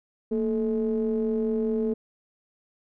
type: ring-modulated tone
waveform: triangle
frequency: 103.2 Hz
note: G#2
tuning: 10 cents flat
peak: -18 dBFS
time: 0.31-1.94 s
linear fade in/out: 10 ms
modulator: 332 Hz
effects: none